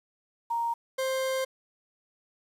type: tone pair in turn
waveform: sine / 40% pulse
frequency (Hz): 932.3 / 525.8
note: A#5 / C5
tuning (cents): 0 / +8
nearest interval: minor seventh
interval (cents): 992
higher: first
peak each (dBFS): -26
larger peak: neither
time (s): 0.5-0.74 / 0.98-1.45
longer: second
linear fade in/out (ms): 10
effects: resampled to 32000 Hz + 9-bit